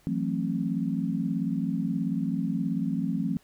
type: chord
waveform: sine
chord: F# half-diminished seventh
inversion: third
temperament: just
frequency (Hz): 166.5 / 185 / 222 / 266.4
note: E3 / F#3 / A3 / C4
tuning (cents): +18 / 0 / +16 / +31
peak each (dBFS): -31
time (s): 0.07-3.37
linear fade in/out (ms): 0
effects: pink hiss -62 dBFS RMS until 3.43 s